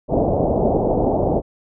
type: low-pass noise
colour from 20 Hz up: white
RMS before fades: -18 dBFS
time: 0.08-1.42 s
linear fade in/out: 50 ms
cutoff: 750 Hz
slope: 48 dB/octave
effects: none